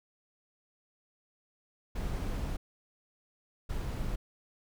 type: noise bursts at uneven times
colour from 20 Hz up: brown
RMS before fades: -34 dBFS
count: 2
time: 1.95-2.57 / 3.69-4.16 s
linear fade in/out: 10 ms
effects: none